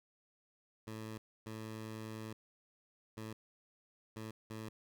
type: tone bursts at uneven times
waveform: 15% pulse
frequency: 110 Hz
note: A2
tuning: in tune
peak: -37 dBFS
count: 5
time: 0.87-1.18 / 1.46-2.33 / 3.17-3.33 / 4.16-4.31 / 4.5-4.69 s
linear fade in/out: 5 ms
effects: none